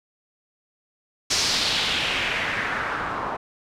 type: noise with low-pass filter sweep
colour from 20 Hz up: white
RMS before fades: -25 dBFS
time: 1.3-3.37 s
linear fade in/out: 10 ms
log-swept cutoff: 5600 to 1000 Hz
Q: 2.3
effects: none